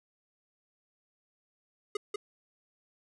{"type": "tone with echo", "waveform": "square", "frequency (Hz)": 415.3, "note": "G#4", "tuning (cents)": 0, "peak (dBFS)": -30, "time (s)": [1.95, 1.97], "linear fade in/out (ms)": 5, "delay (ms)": 190, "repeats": 1, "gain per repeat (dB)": -2, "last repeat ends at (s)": 2.16, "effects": ["resampled to 24000 Hz"]}